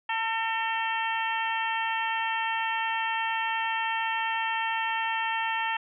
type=harmonic tone with a mistuned harmonic; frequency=449.3 Hz; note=A4; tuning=36 cents sharp; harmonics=2 / 3 / 4 / 5 / 6 / 7; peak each=-29 / -37 / -32 / -39 / -34 / -38 dBFS; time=0.09-5.77 s; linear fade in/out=5 ms; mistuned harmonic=4; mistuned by=+15 cents; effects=none